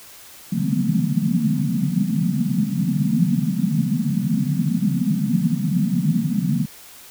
pink band-pass noise, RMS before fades -20 dBFS, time 0.52-6.66 s, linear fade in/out 5 ms, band 140 to 250 Hz, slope 96 dB/octave, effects white hiss -43 dBFS RMS until 7.1 s

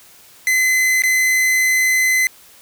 45% pulse tone with dropouts, 2038 Hz, C7, 46 cents flat, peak -13 dBFS, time 0.47-2.27 s, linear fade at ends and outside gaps 1 ms, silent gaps 1.021-1.036 s, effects white hiss -46 dBFS RMS until 2.61 s

